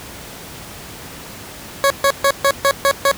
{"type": "tone bursts", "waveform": "20% pulse", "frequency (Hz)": 554.4, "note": "C#5", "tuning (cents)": 0, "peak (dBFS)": -6, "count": 7, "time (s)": [1.84, 3.114], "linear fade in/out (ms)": 0, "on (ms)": 62, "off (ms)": 140, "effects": ["pink hiss -34 dBFS RMS until 3.17 s", "high-pass 60 Hz 12 dB/octave"]}